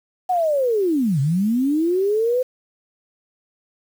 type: linear two-way sweep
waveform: sine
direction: down then up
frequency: 750 to 129.9 to 515 Hz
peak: -16 dBFS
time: 0.29-2.43 s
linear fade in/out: 10 ms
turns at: 1.2 s
effects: 7-bit